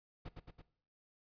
brown noise with echo, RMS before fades -45 dBFS, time 0.25-0.29 s, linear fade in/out 10 ms, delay 110 ms, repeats 3, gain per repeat -3 dB, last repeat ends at 0.62 s, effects noise-tail reverb RT60 0.6 s tail -18 dB re dry + resampled to 11025 Hz

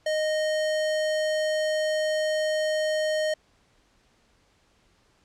square tone, 619 Hz, D#5, 9 cents flat, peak -24 dBFS, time 0.06-3.34 s, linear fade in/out 5 ms, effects pink hiss -64 dBFS RMS until 5.24 s + low-pass 7000 Hz 12 dB/octave

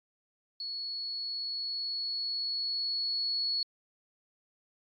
sine tone with level ramp, 4379 Hz, C#8, 22 cents flat, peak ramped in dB -35 to -28 dBFS, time 0.6-3.63 s, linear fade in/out 2 ms, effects AAC 32 kbps

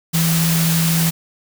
sine tone in noise, 164.81 Hz, E3, in tune, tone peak -15 dBFS, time 0.13-1.11 s, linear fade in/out 20 ms, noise white, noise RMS -21 dBFS, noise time 0.13-1.11 s, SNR +3 dB, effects none

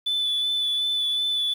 sine tone with vibrato, 3484 Hz, A7, 18 cents flat, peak -20 dBFS, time 0.06-1.54 s, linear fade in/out 10 ms, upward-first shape sine, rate 2.7 Hz, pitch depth 17 cents each way, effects tanh soft clip ceiling -19 dBFS + 8-bit

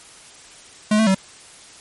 square tone with pitch steps, 212.7 / 220.4 / 191.3 Hz, G#3 / A3 / G3, +42 / +3 / -42 cents, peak -14 dBFS, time 0.91-1.147 s, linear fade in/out 5 ms, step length 79 ms, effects white hiss -44 dBFS RMS until 1.8 s + MP3 48 kbps

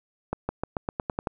accelerating click train, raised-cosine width 1 ms, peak -13 dBFS, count 9, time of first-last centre 0.33-1.272 s, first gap 160 ms, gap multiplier 0.91, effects none

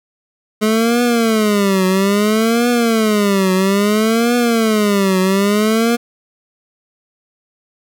25% pulse tone with vibrato, 212.5 Hz, G#3, 40 cents sharp, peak -8 dBFS, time 0.61-5.97 s, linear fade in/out 20 ms, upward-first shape triangle, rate 0.6 Hz, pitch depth 240 cents each way, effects none

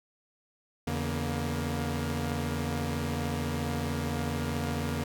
sawtooth tone cluster, 83.2 / 141.9 / 235.8 Hz, E2 / C#3 / A#3, +17 / +41 / +20 cents, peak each -30 dBFS, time 0.87-5.04 s, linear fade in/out 5 ms, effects none

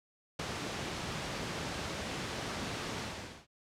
pink noise with ADSR envelope, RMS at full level -32 dBFS, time 0.39-3.47 s, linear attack 7 ms, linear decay 4 ms, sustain -5 dB, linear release 470 ms, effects high-pass 80 Hz 12 dB/octave + low-pass 6000 Hz 12 dB/octave

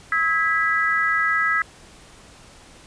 sine tone cluster, 1291 / 1647 / 1972 Hz, E6 / G#6 / B6, -37 / -15 / -3 cents, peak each -22 dBFS, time 0.12-1.62 s, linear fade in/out 2 ms, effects pink hiss -47 dBFS RMS until 2.86 s + resampled to 22050 Hz

